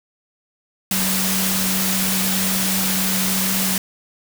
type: tone in noise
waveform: sine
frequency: 189.5 Hz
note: F#3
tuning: 42 cents sharp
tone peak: -23 dBFS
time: 0.91-3.78 s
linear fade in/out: 2 ms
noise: white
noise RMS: -21 dBFS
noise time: 0.91-3.78 s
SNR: -5 dB
effects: none